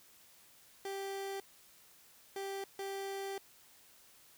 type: tone bursts at uneven times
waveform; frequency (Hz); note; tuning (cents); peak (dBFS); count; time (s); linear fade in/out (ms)
30% pulse; 392; G4; 0; -36; 3; 0.85-1.4 / 2.36-2.64 / 2.79-3.38; 2
effects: white hiss -62 dBFS RMS until 4.37 s